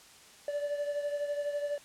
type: beating tone pair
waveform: triangle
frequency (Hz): 579 / 591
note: D5 / D5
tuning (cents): -25 / +11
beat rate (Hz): 12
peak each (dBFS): -30 / -37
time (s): 0.48-1.78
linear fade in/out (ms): 2
effects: white hiss -55 dBFS RMS until 1.84 s + low-pass 9000 Hz 12 dB/octave